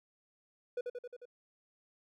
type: tone with echo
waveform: triangle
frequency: 490 Hz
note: B4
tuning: 14 cents flat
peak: -31 dBFS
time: 0.77-0.81 s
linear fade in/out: 5 ms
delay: 89 ms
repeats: 5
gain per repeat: -3 dB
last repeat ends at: 1.255 s
effects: none